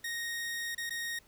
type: tone with dropouts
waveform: sawtooth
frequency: 1864.7 Hz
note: A#6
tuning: in tune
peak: -31 dBFS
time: 0.04-1.19 s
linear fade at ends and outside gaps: 5 ms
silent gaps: 0.749-0.778 / 0.896-0.905 s
effects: pink hiss -63 dBFS RMS until 1.27 s